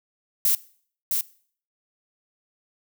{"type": "noise with echo", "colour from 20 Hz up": "violet", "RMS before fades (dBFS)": -20, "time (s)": [0.45, 0.55], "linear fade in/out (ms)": 2, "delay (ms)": 660, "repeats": 1, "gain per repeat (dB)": -4, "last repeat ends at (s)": 1.21, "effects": ["noise-tail reverb RT60 0.5 s tail -20 dB re dry"]}